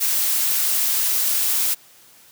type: noise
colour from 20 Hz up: blue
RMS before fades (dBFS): -20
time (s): 0-1.75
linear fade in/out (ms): 20
effects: white hiss -50 dBFS RMS until 2.31 s + high-pass 80 Hz 12 dB/octave